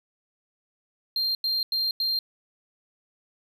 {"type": "tone bursts", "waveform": "triangle", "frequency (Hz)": 4186, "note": "C8", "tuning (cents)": 0, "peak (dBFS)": -22, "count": 4, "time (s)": [1.16, 2.19], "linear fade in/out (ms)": 2, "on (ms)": 190, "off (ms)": 90, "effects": []}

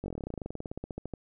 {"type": "slowing click train", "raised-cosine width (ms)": 2, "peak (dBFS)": -23, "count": 26, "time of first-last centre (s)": [0.04, 1.137], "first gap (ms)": 20, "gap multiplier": 1.06, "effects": []}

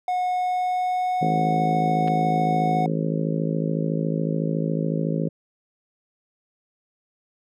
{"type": "tone with pitch glide", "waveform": "triangle", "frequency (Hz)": [728, 733.9], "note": ["F#5", "F#5"], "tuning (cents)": [-28, -14], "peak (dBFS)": -19, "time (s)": [0.08, 2.86], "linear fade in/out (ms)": 2, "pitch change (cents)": 14, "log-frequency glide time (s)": [0.25, 1.28]}
{"type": "harmonic tone", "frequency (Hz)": 53.9, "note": "A1", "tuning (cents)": -35, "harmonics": [3, 4, 5, 6, 7, 8, 9, 10], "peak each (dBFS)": [-24, -29, -30, -34, -35, -33, -36, -33], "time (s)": [1.21, 5.29], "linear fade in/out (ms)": 10}
{"type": "clicks", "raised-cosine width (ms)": 0.3, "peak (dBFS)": [-24, -22], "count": 2, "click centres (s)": [2.076, 2.082]}
{"effects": []}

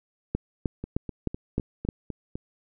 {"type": "two click trains", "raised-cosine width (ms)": 3, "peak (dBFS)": [-20, -12], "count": [7, 6], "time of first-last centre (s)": [[0.84, 2.355], [0.35, 1.888]], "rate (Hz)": [3.96, 3.25], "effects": []}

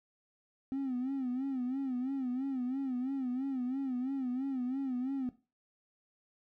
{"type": "tone with vibrato", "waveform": "triangle", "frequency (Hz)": 260.4, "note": "C4", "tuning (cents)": -8, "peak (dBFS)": -29, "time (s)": [0.72, 5.29], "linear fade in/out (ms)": 0, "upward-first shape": "sine", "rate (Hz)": 3, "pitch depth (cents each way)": 100, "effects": ["noise-tail reverb RT60 0.3 s tail -17 dB re dry", "tanh soft clip ceiling -28 dBFS"]}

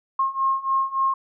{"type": "beating tone pair", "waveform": "sine", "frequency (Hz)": [1072, 1075.5], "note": ["C6", "C6"], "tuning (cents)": [42, 47], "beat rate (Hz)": 3.5, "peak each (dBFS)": [-24, -22], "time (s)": [0.19, 1.14], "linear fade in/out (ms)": 5, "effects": []}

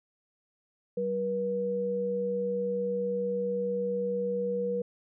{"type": "tone pair together", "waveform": "sine", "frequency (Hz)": [191.1, 482.2], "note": ["G3", "B4"], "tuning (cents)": [-44, -41], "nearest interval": "octave + major third", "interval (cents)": 1603, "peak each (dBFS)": [-35, -28], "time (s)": [0.97, 4.82], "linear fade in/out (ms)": 5, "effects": []}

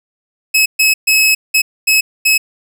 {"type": "tone bursts at uneven times", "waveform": "sawtooth", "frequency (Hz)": 2574, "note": "E7", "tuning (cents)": -42, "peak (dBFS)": -5, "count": 6, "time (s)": [[0.54, 0.66], [0.79, 0.94], [1.07, 1.35], [1.54, 1.62], [1.87, 2.01], [2.25, 2.38]], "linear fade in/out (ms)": 10, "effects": []}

